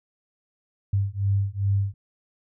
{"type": "beating tone pair", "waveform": "sine", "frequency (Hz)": [98, 100.5], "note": ["G2", "G2"], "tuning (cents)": [0, 44], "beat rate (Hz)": 2.5, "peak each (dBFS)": -24, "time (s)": [0.93, 1.94], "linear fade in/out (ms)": 5, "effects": []}